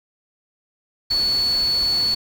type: tone in noise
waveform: sine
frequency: 4426 Hz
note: C#8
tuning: 3 cents flat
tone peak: -17 dBFS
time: 1.1-2.15 s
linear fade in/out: 10 ms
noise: pink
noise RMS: -34 dBFS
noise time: 1.1-2.15 s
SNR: +14 dB
effects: none